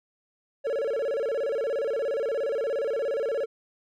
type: tone with vibrato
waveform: triangle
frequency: 503 Hz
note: B4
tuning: 32 cents sharp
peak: -23 dBFS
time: 0.64-3.46 s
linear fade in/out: 20 ms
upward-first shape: square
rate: 17 Hz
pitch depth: 190 cents each way
effects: none